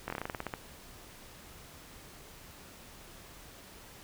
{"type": "slowing click train", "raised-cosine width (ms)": 0.5, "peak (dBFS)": -20, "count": 12, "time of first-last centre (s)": [0.08, 0.538], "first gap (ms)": 21, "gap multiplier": 1.13, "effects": ["pink hiss -52 dBFS RMS until 4.03 s"]}